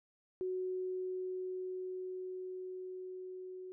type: tone with level ramp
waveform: sine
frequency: 370 Hz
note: F#4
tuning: in tune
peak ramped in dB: -34 to -44 dBFS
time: 0.41-3.72 s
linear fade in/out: 0 ms
effects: none